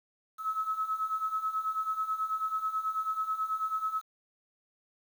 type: beating tone pair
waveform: sine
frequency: 1286 / 1295.2 Hz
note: E6 / E6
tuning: -43 / -31 cents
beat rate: 9.2 Hz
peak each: -35 / -31 dBFS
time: 0.38-4.02 s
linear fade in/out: 50 ms
effects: 9-bit